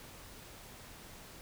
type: silence
effects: pink hiss -52 dBFS RMS until 1.41 s